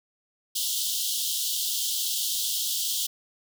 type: high-pass noise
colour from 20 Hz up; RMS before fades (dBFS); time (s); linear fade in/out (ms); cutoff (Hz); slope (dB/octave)
pink; -28; 0.55-3.07; 10; 3000; 96
effects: none